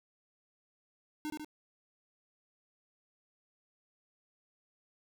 square tone with echo, 304 Hz, D#4, 40 cents flat, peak -36 dBFS, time 1.25-1.3 s, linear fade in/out 0 ms, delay 73 ms, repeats 2, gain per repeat -3 dB, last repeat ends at 1.446 s, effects 12-bit

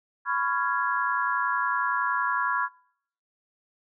sine chord, C# dominant seventh, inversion third, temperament just, 997.9 / 1108.7 / 1385.9 / 1663.1 Hz, B5 / C#6 / E#6 / G#6, +18 / 0 / -14 / +2 cents, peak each -29 dBFS, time 0.25-2.69 s, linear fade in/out 50 ms, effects noise-tail reverb RT60 0.6 s tail -23 dB re dry

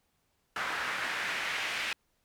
pink noise with band-pass filter sweep, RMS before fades -34 dBFS, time 0.56-1.93 s, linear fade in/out 2 ms, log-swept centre 1500 to 2400 Hz, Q 1.8, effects pink hiss -75 dBFS RMS until 2.24 s

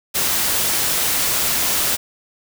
white noise, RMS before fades -19 dBFS, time 0.14-1.97 s, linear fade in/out 20 ms, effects none

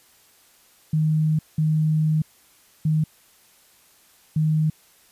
sine tone bursts at uneven times, 155.56 Hz, D#3, in tune, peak -17 dBFS, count 4, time 0.93-1.39 / 1.58-2.22 / 2.85-3.04 / 4.36-4.7 s, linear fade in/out 5 ms, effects white hiss -56 dBFS RMS until 5.11 s + resampled to 32000 Hz

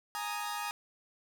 sawtooth chord, Ab suspended second, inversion none, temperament equal, 830.6 / 932.3 / 1244.5 Hz, Ab5 / Bb5 / Eb6, 0 / 0 / 0 cents, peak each -35 / -36 / -36 dBFS, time 0.15-0.71 s, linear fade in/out 0 ms, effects none

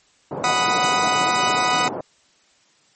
white band-pass noise, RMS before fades -28 dBFS, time 0.31-2.01 s, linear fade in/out 5 ms, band 130 to 840 Hz, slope 24 dB/octave
sawtooth chord, B major, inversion second, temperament equal, 740 / 987.8 / 1244.5 Hz, F#5 / B5 / D#6, 0 / 0 / 0 cents, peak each -18 dBFS, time 0.44-1.88 s, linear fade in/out 0 ms
effects white hiss -58 dBFS RMS until 2.95 s + MP3 32 kbps

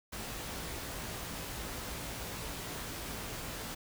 pink noise with comb filter, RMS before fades -41 dBFS, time 0.12-3.75 s, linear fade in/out 10 ms, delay 18 ms, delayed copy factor +0.5, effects none

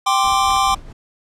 square chord, G suspended fourth, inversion none, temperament just, 784 / 1045.3 / 1176 Hz, G5 / C6 / D6, 0 / -2 / +2 cents, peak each -19 dBFS, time 0.06-0.75 s, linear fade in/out 10 ms
brown noise with tremolo, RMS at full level -32 dBFS, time 0.23-0.93 s, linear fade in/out 10 ms, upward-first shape sine, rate 4.5 Hz, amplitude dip 55%
clicks, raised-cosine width 0.3 ms, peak -19 dBFS, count 2, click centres 0.506 / 0.563 s
effects low-pass 9000 Hz 12 dB/octave

